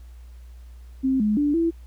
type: tone with pitch steps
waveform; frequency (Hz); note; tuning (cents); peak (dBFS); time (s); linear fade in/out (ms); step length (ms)
sine; 264.5 / 211.2 / 291.5 / 332.6; C4 / G#3 / D4 / E4; +19 / +29 / -13 / +16; -18; 1.03-1.71; 20; 170
effects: added 60 Hz sine -40 dBFS peak until 1.86 s + pink hiss -61 dBFS RMS until 1.86 s